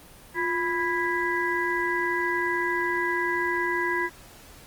harmonic tone with a mistuned harmonic, 329.6 Hz, E4, in tune, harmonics 1 / 3 / 5 / 6, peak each -29 / -29 / -29 / -29 dBFS, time 0.34-4.1 s, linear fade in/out 50 ms, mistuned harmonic 1, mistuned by +110 cents, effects pink hiss -49 dBFS RMS until 4.66 s + Opus 24 kbps

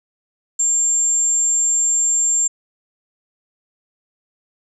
sine tone, 7360 Hz, A#8, 23 cents flat, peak -14 dBFS, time 0.59-2.48 s, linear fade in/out 10 ms, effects none

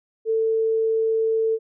sine tone, 445.9 Hz, A4, 23 cents sharp, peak -18 dBFS, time 0.25-1.59 s, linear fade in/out 50 ms, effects none

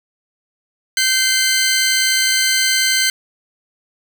15% pulse tone pair together, 1543 / 2077 Hz, G6 / C7, -28 / -13 cents, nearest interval perfect fourth, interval 515 cents, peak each -10 dBFS, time 0.97-3.1 s, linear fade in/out 2 ms, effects none

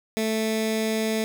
15% pulse tone with notch filter, 220 Hz, A3, in tune, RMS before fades -25 dBFS, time 0.17-1.24 s, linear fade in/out 0 ms, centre 1000 Hz, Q 1.2, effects none

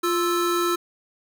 square tone pair together, 349.2 / 1318.4 Hz, F4 / E6, 0 / 0 cents, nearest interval octave + major seventh, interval 2300 cents, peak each -23 / -25 dBFS, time 0.03-0.76 s, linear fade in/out 10 ms, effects none

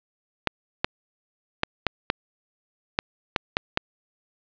clicks, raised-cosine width 0.3 ms, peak -4 dBFS, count 9, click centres 0.473 / 0.845 / 1.634 / 1.867 / 2.101 / 2.989 / 3.362 / 3.569 / 3.774 s, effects resampled to 11025 Hz + 7-bit

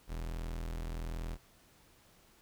40% pulse tone, 41.2 Hz, E1, in tune, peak -36 dBFS, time 0.07-1.38 s, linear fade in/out 50 ms, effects pink hiss -64 dBFS RMS until 2.41 s

